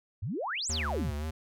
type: exponential two-way sweep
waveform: sine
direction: up then down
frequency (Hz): 83.4 to 8372 to 83.4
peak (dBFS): -31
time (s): 0.22-1.12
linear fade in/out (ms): 10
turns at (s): 0.69
type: tone with vibrato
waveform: square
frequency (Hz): 75.9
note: D#2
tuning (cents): -42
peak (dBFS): -33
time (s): 0.69-1.31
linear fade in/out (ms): 10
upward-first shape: sine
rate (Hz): 3.8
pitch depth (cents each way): 74
effects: none